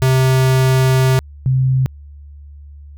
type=tone pair in turn; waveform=square / sine; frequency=130.81 / 130.81 Hz; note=C3 / C3; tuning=0 / 0 cents; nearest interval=unison; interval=0 cents; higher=neither; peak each=-11 dBFS; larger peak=neither; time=0.02-1.19 / 1.46-1.86 s; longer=first; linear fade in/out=0 ms; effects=added 72 Hz sine -34 dBFS peak until 2.97 s